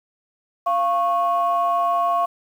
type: tone pair together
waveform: sine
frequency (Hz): 693 / 1100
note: F5 / C#6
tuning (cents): -14 / -14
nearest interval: minor sixth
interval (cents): 800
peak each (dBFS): -19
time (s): 0.66-2.26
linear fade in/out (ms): 10
effects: tanh soft clip ceiling -11 dBFS + 8-bit